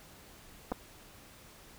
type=clicks; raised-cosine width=1 ms; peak=-20 dBFS; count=2; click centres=0.718 / 0.722 s; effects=pink hiss -55 dBFS RMS until 1.78 s